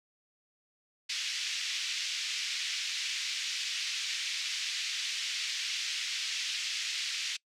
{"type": "band-pass noise", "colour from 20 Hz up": "pink", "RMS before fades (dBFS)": -35, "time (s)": [1.09, 7.37], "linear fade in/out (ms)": 10, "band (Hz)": [2300, 6100], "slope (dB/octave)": 24, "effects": ["noise-tail reverb RT60 0.1 s tail -24 dB re dry"]}